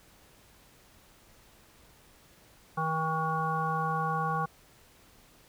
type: harmonic tone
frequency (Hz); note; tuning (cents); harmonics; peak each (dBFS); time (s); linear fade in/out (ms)
159.7; D#3; +45; 1 / 3 / 5 / 7 / 9; -33 / -39 / -33 / -31 / -38; 2.77-4.46; 10
effects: pink hiss -59 dBFS RMS until 5.48 s